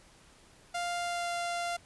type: tone with pitch glide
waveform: sawtooth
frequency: 698.5 to 693.7 Hz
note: F5 to F5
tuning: 0 to -12 cents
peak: -28 dBFS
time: 0.74-1.77 s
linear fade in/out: 10 ms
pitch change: -12 cents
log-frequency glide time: 1-1.3 s
effects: pink hiss -59 dBFS RMS until 1.85 s + resampled to 24000 Hz